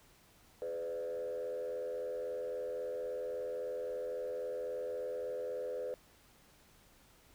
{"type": "tone with frequency modulation", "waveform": "sine", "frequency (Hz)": 504, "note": "B4", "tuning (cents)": 35, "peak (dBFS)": -35, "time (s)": [0.62, 5.94], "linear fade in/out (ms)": 0, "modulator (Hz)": 83.7, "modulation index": 0.9, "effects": ["tanh soft clip ceiling -33 dBFS", "pink hiss -64 dBFS RMS until 7.34 s"]}